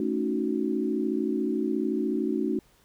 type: chord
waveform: sine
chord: D# half-diminished seventh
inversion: second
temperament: equal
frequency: 220 / 277.2 / 311.1 / 370 Hz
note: A3 / C#4 / D#4 / F#4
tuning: 0 / 0 / 0 / 0 cents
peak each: -30 dBFS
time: 0-2.59 s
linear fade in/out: 2 ms
effects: pink hiss -62 dBFS RMS until 2.84 s